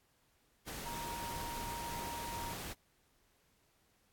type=tone in noise; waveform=sine; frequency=938 Hz; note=A#5; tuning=11 cents sharp; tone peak=-42 dBFS; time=0.85-2.54 s; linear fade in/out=20 ms; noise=pink; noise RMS=-44 dBFS; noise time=0.66-2.74 s; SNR=-1 dB; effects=pink hiss -73 dBFS RMS until 4.12 s + AAC 64 kbps